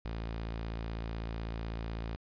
sawtooth tone, 56 Hz, A1, 31 cents sharp, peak -32 dBFS, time 0.05-2.16 s, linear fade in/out 0 ms, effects resampled to 11025 Hz + 11-bit

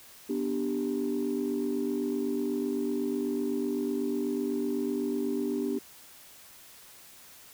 sine chord, G major, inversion first, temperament equal with one note detuned, 245.7 / 293.7 / 392 Hz, B3 / D4 / G4, -9 / 0 / 0 cents, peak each -31 dBFS, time 0.29-5.79 s, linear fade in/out 10 ms, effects tanh soft clip ceiling -21 dBFS + white hiss -52 dBFS RMS until 7.53 s

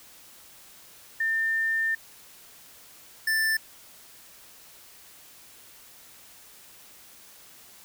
sine / square tone pair in turn, 1800 / 1768.1 Hz, A6 / A6, +39 / +8 cents, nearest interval unison, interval 31 cents, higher first, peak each -23 / -23 dBFS, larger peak neither, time 1.2-1.95 / 3.27-3.57 s, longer first, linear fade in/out 5 ms, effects white hiss -51 dBFS RMS until 7.84 s

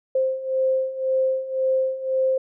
sine beating tone pair, 523.3 / 525.2 Hz, C5 / C5, 0 / +6 cents, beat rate 1.9 Hz, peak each -25 / -21 dBFS, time 0.15-2.38 s, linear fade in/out 5 ms, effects none

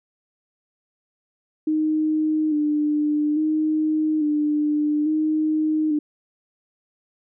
sine tone with vibrato, 304.4 Hz, D#4, 38 cents flat, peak -18 dBFS, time 1.67-5.99 s, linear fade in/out 5 ms, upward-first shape square, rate 0.59 Hz, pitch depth 32 cents each way, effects none

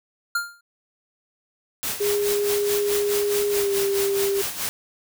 square tone with exponential decay, 1400 Hz, F6, 4 cents sharp, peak -19 dBFS, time 0.35-0.61 s, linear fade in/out 5 ms, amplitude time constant 56 ms
white noise with tremolo, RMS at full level -26 dBFS, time 1.83-4.69 s, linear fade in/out 0 ms, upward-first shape sine, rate 4.7 Hz, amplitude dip 65%
sine tone with pitch glide, 410 to 396.7 Hz, G#4 to G4, -22 to +21 cents, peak -20 dBFS, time 2-4.42 s, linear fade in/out 10 ms, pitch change -57 cents, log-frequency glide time 3.52-3.74 s
effects none

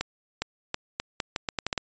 accelerating click train, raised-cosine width 0.2 ms, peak -10 dBFS, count 11, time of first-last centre 0.01-1.778 s, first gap 410 ms, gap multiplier 0.79, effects resampled to 16000 Hz

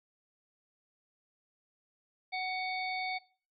harmonic tone with a mistuned harmonic, 745 Hz, F#5, 12 cents sharp, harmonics 1 / 3 / 5 / 6, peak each -36 / -36 / -46 / -44 dBFS, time 2.32-3.19 s, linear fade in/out 20 ms, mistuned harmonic 5, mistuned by -46 cents, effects noise-tail reverb RT60 0.4 s tail -20 dB re dry

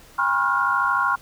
sine tone cluster, 809 / 980 / 1080 / 1398 / 1451 Hz, G#5 / B5 / C#6 / F6 / F#6, -46 / -14 / -45 / +1 / -34 cents, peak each -29 / -26 / -22 / -22 / -29 dBFS, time 0.18-1.16 s, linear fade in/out 10 ms, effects pink hiss -49 dBFS RMS until 1.21 s

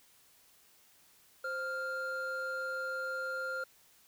triangle tone pair together, 523.2 / 1396.9 Hz, C5 / F6, 0 / 0 cents, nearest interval octave + perfect fourth, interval 1700 cents, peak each -38 / -34 dBFS, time 1.44-3.64 s, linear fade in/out 5 ms, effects white hiss -64 dBFS RMS until 4.07 s

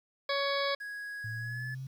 harmonic tone, 559 Hz, C#5, 14 cents sharp, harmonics 1 / 2 / 3 / 4 / 6 / 7 / 8 / 9, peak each -32 / -35 / -37 / -38 / -40 / -40 / -41 / -42 dBFS, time 0.29-0.75 s, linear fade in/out 5 ms
triangle tone with pitch glide, 1661.2 to 1723.8 Hz, G#6 to A6, 0 to -36 cents, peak -36 dBFS, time 0.8-1.75 s, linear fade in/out 10 ms, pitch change +64 cents, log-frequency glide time 1.37-1.64 s
sine exponential sweep, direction up, 110.1 to 135.2 Hz, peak -37 dBFS, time 1.24-1.87 s, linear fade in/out 5 ms
effects 10-bit

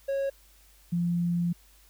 triangle / sine tone pair in turn, 549 / 172.92 Hz, C#5 / F3, -17 / -17 cents, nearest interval octave + minor sixth, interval 2000 cents, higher first, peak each -24 dBFS, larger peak neither, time 0.08-0.3 / 0.92-1.53 s, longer second, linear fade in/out 10 ms, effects added 50 Hz sine -58 dBFS peak until 1.89 s + white hiss -60 dBFS RMS until 1.89 s

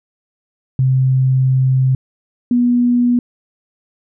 sine tone pair in turn, 130.81 / 243.1 Hz, C3 / B3, 0 / -27 cents, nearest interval major seventh, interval 1073 cents, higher second, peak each -10 dBFS, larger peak neither, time 0.79-1.95 / 2.51-3.19 s, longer first, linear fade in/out 2 ms, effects none

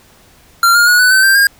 square tone with pitch steps, 1379 / 1416.1 / 1454.3 / 1493.4 / 1533.6 / 1574.9 / 1617.3 Hz, F6 / F6 / F#6 / F#6 / G6 / G6 / G#6, -22 / +24 / -30 / +16 / -38 / +8 / -46 cents, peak -7 dBFS, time 0.63-1.47 s, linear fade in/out 2 ms, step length 120 ms, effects pink hiss -46 dBFS RMS until 1.59 s

